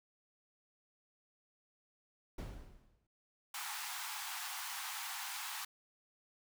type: noise with exponential decay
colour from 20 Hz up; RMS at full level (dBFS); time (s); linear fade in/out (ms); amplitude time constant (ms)
brown; -39; 2.38-3.07; 5; 150
type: high-pass noise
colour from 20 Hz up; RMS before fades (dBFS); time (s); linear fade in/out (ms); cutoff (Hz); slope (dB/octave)
pink; -43; 3.54-5.65; 5; 760; 96
effects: none